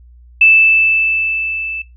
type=tone with level ramp; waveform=sine; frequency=2637 Hz; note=E7; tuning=in tune; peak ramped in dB=-4 to -21 dBFS; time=0.41-1.82 s; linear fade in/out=5 ms; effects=noise-tail reverb RT60 0.2 s tail -18 dB re dry + added 60 Hz sine -39 dBFS peak until 1.96 s